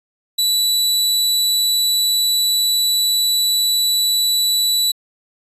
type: tone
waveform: sawtooth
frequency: 3951 Hz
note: B7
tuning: in tune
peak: -11 dBFS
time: 0.38-4.92 s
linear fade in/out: 10 ms
effects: resampled to 32000 Hz